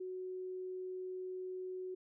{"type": "tone", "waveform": "sine", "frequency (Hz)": 370, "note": "F#4", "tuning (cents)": 0, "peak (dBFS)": -40, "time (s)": [0, 1.95], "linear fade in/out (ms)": 10, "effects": []}